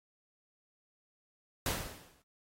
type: noise with exponential decay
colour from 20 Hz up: pink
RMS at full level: -31 dBFS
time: 1.66-2.22 s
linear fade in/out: 2 ms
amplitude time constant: 120 ms
effects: AAC 48 kbps